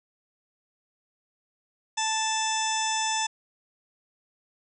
harmonic tone, 880 Hz, A5, in tune, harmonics 1 / 2 / 3 / 4 / 6 / 7 / 8 / 9, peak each -28 / -35 / -35 / -33 / -35 / -34 / -36 / -37 dBFS, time 1.97-3.27 s, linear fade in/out 10 ms, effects none

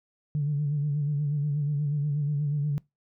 sine tone with vibrato, 146.2 Hz, D3, 7 cents flat, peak -23 dBFS, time 0.35-2.78 s, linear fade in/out 0 ms, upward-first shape sine, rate 8.3 Hz, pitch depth 56 cents each way, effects noise-tail reverb RT60 0.2 s tail -24 dB re dry + tanh soft clip ceiling -19 dBFS

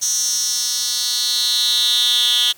10% pulse tone with high-pass filter sweep, 243.7 Hz, B3, 23 cents flat, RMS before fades -18 dBFS, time 0.01-2.53 s, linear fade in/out 20 ms, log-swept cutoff 6000 to 3200 Hz, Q 5.3, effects white hiss -48 dBFS RMS until 2.57 s

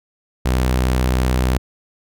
sawtooth tone, 63.2 Hz, B1, 41 cents sharp, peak -11 dBFS, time 0.45-1.58 s, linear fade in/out 10 ms, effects none

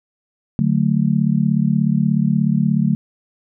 sine chord, D major, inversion none, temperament just, 146.83 / 183.54 / 220.2 Hz, D3 / F#3 / A3, 0 / -14 / +2 cents, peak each -18 dBFS, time 0.59-2.95 s, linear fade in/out 0 ms, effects none

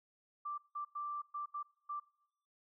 sine tone bursts at uneven times, 1174.7 Hz, D6, in tune, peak -38 dBFS, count 6, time 0.45-0.58 / 0.75-0.85 / 0.95-1.22 / 1.34-1.46 / 1.54-1.63 / 1.89-2 s, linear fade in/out 10 ms, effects noise-tail reverb RT60 0.9 s tail -25 dB re dry

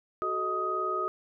sine tone cluster, 373.9 / 436 / 626 / 1253 Hz, F#4 / A4 / D#5 / D#6, +18 / -16 / +10 / +12 cents, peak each -34 / -38 / -38 / -29 dBFS, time 0.22-1.08 s, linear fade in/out 0 ms, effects none

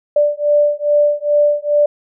sine beating tone pair, 587 / 589.4 Hz, D5 / D5, -1 / +6 cents, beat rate 2.4 Hz, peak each -14 dBFS, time 0.16-1.86 s, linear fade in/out 5 ms, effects none

